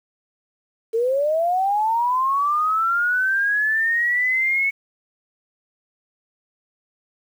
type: linear sweep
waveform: sine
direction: up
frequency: 440 to 2217 Hz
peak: -17 dBFS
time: 0.93-4.71 s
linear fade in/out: 20 ms
effects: 8-bit